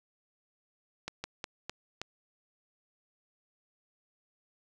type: slowing click train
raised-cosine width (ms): 0.2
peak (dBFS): -19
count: 5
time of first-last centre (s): 1.08-2.016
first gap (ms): 160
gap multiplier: 1.26
effects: none